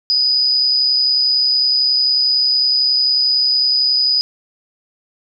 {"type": "tone with amplitude modulation", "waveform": "sine", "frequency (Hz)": 4968, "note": "D#8", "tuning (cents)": -3, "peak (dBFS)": -10, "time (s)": [0.1, 4.21], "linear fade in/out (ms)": 0, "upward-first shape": "sine", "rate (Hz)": 131, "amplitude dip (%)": 40, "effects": []}